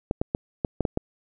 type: clicks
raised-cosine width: 2 ms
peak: -10 dBFS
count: 7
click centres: 0.111 / 0.215 / 0.349 / 0.648 / 0.807 / 0.852 / 0.974 s
effects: none